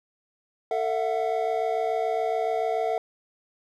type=tone cluster; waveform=triangle; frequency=448.5 / 666 / 733 Hz; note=A4 / E5 / F#5; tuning=+33 / +18 / -16 cents; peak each=-26 dBFS; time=0.71-2.98 s; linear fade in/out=2 ms; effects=none